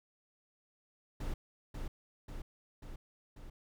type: noise with echo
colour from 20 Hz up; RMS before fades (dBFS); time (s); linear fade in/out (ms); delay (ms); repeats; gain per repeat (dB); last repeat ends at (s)
brown; -37; 1.2-1.34; 5; 540; 4; -3; 3.5
effects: none